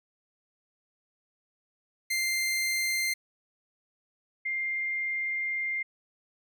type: tone pair in turn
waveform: sawtooth / sine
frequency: 2093 / 2106 Hz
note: C7 / C7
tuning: 0 / +11 cents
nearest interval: unison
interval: 11 cents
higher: second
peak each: -23 / -28 dBFS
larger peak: first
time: 2.1-3.14 / 4.45-5.83 s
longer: second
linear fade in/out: 10 ms
effects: none